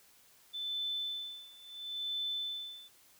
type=tone with tremolo; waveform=sine; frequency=3520 Hz; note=A7; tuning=in tune; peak=-33 dBFS; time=0.53-2.89 s; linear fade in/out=20 ms; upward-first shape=sine; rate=0.73 Hz; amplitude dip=90%; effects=white hiss -63 dBFS RMS until 3.19 s